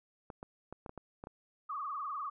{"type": "clicks", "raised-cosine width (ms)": 1, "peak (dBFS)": -30, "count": 8, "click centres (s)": [0.302, 0.429, 0.726, 0.862, 0.894, 0.977, 1.239, 1.271]}
{"type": "tone with vibrato", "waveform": "sine", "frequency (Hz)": 1174.7, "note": "D6", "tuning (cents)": 0, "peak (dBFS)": -36, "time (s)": [1.69, 2.3], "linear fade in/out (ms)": 10, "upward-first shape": "triangle", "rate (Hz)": 20, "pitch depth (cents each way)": 150}
{"effects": []}